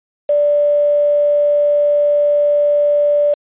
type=tone with quantisation; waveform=sine; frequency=585 Hz; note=D5; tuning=7 cents flat; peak=-10 dBFS; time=0.29-3.34 s; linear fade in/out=5 ms; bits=5; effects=resampled to 8000 Hz